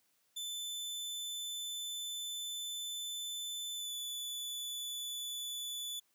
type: tone with pitch glide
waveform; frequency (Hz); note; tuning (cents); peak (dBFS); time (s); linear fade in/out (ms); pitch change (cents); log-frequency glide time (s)
sawtooth; 3520 to 3470; A7 to A7; 0 to -25; -36; 0.36-6; 10; -25; 3.75-3.93
effects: white hiss -75 dBFS RMS until 6.14 s + high-pass 100 Hz 12 dB/octave